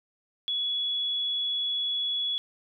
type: tone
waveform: sine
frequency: 3384 Hz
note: G#7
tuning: 32 cents sharp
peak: -26 dBFS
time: 0.48-2.38 s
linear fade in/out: 0 ms
effects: none